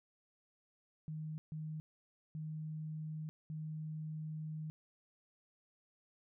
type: tone bursts at uneven times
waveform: sine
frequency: 155.56 Hz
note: D#3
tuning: in tune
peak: -40 dBFS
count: 4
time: 1.08-1.38 / 1.52-1.8 / 2.35-3.29 / 3.5-4.7 s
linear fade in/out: 0 ms
effects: none